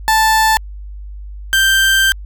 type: tone pair in turn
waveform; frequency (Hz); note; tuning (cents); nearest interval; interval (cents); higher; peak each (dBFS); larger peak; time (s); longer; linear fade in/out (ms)
30% pulse; 880 / 1568; A5 / G6; 0 / 0; minor seventh; 1000; second; -7; neither; 0.08-0.57 / 1.53-2.12; second; 0
effects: added 50 Hz sine -27 dBFS peak until 2.25 s